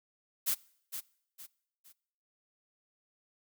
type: noise with echo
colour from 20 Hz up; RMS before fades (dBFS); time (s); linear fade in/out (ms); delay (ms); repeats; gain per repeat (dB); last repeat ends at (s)
blue; -30; 0.46-0.55; 20; 460; 3; -9; 1.93
effects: noise-tail reverb RT60 0.7 s tail -23 dB re dry